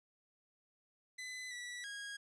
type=tone with pitch steps; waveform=sawtooth; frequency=2012 / 1953 / 1640 Hz; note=B6 / B6 / G#6; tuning=+32 / -20 / -22 cents; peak=-40 dBFS; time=1.18-2.17 s; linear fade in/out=10 ms; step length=330 ms; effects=resampled to 22050 Hz